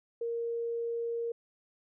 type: tone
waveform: sine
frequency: 466.2 Hz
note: A#4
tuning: in tune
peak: -31 dBFS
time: 0.21-1.32 s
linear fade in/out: 5 ms
effects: none